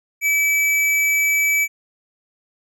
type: tone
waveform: square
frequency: 2300 Hz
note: D7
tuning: 37 cents flat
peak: -16 dBFS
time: 0.21-1.68 s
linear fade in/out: 50 ms
effects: none